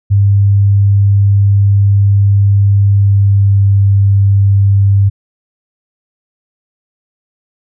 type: tone with pitch glide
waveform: sine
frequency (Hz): 100 to 99.19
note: G2 to G2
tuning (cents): +35 to +21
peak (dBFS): -5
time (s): 0.1-5.1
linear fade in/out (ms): 20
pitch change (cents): -14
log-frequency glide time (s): 2.93-3.65
effects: none